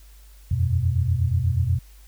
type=chord; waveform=sine; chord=E suspended second; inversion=none; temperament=equal with one note detuned; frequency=84.24 / 92.5 / 123.47 Hz; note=E2 / F#2 / B2; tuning=+38 / 0 / 0 cents; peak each=-23 dBFS; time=0.51-1.79 s; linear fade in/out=5 ms; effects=added 50 Hz sine -45 dBFS peak until 2.07 s + white hiss -56 dBFS RMS until 2.07 s